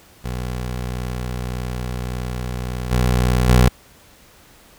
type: tone with level steps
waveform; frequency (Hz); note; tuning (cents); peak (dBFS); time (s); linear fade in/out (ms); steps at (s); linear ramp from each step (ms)
20% pulse; 61.74; B1; 0; -19 / -10 / -5; 0.24-3.69; 10; 2.91 / 3.48; 10
effects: pink hiss -49 dBFS RMS until 4.78 s